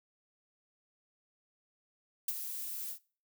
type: noise with ADSR envelope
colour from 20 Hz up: violet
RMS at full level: -31 dBFS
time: 2.28-2.99 s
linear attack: 4 ms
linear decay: 36 ms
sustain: -9 dB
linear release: 90 ms
effects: noise-tail reverb RT60 0.4 s tail -22 dB re dry